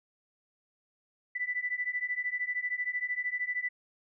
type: beating tone pair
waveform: sine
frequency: 1975.5 / 1988.5 Hz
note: B6 / B6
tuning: 0 / +11 cents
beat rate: 13 Hz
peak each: -34 / -33 dBFS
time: 1.35-3.69 s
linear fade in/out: 10 ms
effects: none